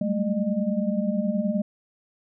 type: tone cluster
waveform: sine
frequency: 190.3 / 200.5 / 219.9 / 607 Hz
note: F#3 / G3 / A3 / D#5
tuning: +49 / +39 / -1 / -43 cents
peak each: -31 / -26 / -26 / -30 dBFS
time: 0.01-1.62 s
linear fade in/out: 5 ms
effects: none